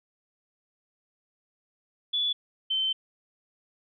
sine tone pair in turn, 3438 / 3087 Hz, A7 / G7, -41 / -27 cents, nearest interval major second, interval 186 cents, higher first, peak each -24 dBFS, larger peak neither, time 2.13-2.33 / 2.7-2.93 s, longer second, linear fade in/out 10 ms, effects none

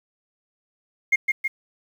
sine tone with echo, 2133 Hz, C7, 33 cents sharp, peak -12 dBFS, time 1.12-1.16 s, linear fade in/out 10 ms, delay 160 ms, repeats 2, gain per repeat -4 dB, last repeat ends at 1.48 s, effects tanh soft clip ceiling -12 dBFS + 8-bit

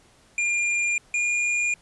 square tone pair in turn, 2404 / 2422 Hz, D7 / D#7, +40 / -47 cents, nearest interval unison, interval 13 cents, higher second, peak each -22 dBFS, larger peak neither, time 0.38-0.98 / 1.14-1.74 s, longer neither, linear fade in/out 2 ms, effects pink hiss -57 dBFS RMS until 1.81 s + resampled to 24000 Hz

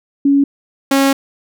sine / sawtooth tone pair in turn, 280 / 273.4 Hz, C#4 / C#4, +18 / -24 cents, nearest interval unison, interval 42 cents, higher first, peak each -8 / -6 dBFS, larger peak second, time 0.25-0.44 / 0.91-1.13 s, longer second, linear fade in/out 5 ms, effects none

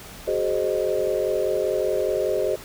sine tone cluster, 377.9 / 422.9 / 525 / 616 Hz, F#4 / G#4 / C5 / D#5, +37 / +31 / +6 / -17 cents, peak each -26 dBFS, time 0.27-2.56 s, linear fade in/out 10 ms, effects pink hiss -41 dBFS RMS until 2.64 s

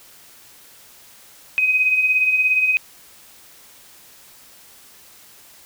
sine beating tone pair, 2500 / 2517 Hz, D#7 / D#7, +8 / +19 cents, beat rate 17 Hz, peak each -24 / -15 dBFS, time 1.58-2.77 s, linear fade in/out 0 ms, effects white hiss -47 dBFS RMS until 5.65 s

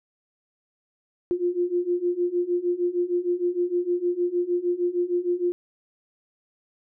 sine beating tone pair, 349.2 / 355.7 Hz, F4 / F4, 0 / +32 cents, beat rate 6.5 Hz, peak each -26 / -24 dBFS, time 1.31-5.52 s, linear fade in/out 0 ms, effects none

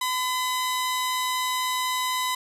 sawtooth tone pair together, 1012 / 3826 Hz, B5 / A#7, +42 / +44 cents, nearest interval octave + major seventh, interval 2302 cents, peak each -21 / -29 dBFS, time 0.01-2.35 s, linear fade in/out 5 ms, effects resampled to 32000 Hz + 9-bit

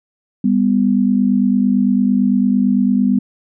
sine tone pair together, 200 / 248.9 Hz, G3 / B3, +35 / +14 cents, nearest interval major third, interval 379 cents, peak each -14 dBFS, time 0.44-3.19 s, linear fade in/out 5 ms, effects none

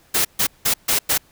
white noise bursts at uneven times, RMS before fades -18 dBFS, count 5, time 0.14-0.25 / 0.39-0.47 / 0.65-0.74 / 0.88-0.99 / 1.09-1.18 s, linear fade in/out 10 ms, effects pink hiss -55 dBFS RMS until 1.31 s

